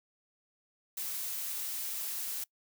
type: noise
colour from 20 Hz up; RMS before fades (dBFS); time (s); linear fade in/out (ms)
blue; -37; 0.97-2.44; 5
effects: noise-tail reverb RT60 0.1 s tail -24 dB re dry